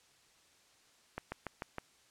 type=slowing click train; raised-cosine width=0.5 ms; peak=-23 dBFS; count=5; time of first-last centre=1.18-1.783 s; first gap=140 ms; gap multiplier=1.05; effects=white hiss -66 dBFS RMS until 2.1 s + low-pass 8000 Hz 12 dB/octave